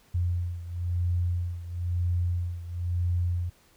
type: beating tone pair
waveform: sine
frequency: 87.5 / 88.5 Hz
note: F2 / F2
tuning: +4 / +23 cents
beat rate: 1 Hz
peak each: -27 / -31 dBFS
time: 0.14-3.5 s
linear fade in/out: 10 ms
effects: pink hiss -61 dBFS RMS until 3.76 s